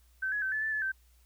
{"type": "tone with pitch steps", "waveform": "sine", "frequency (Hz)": [1540, 1681, 1542, 1734, 1759, 1724, 1554], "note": ["G6", "G#6", "G6", "A6", "A6", "A6", "G6"], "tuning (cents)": [-31, 20, -29, -26, -1, -36, -16], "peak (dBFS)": -29, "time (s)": [0.22, 0.92], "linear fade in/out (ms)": 10, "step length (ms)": 100, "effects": ["added 60 Hz sine -60 dBFS peak until 1.25 s", "white hiss -69 dBFS RMS until 1.25 s"]}